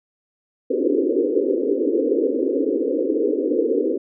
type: band-pass noise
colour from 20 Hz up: white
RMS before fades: -20 dBFS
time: 0.7-3.98 s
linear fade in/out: 10 ms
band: 260 to 510 Hz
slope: 96 dB/octave
effects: none